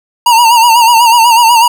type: tone with vibrato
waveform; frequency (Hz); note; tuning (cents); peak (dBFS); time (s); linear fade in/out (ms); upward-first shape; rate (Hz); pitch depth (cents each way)
square; 932.3; A#5; 0; -4; 0.26-1.68; 5; sine; 8.1; 74
effects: none